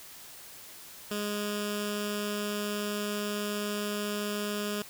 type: tone with notch filter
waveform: 10% pulse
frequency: 207.1 Hz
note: G#3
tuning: 5 cents flat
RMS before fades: -33 dBFS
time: 1.11-4.82 s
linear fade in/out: 2 ms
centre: 850 Hz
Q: 1.1
effects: white hiss -48 dBFS RMS until 4.89 s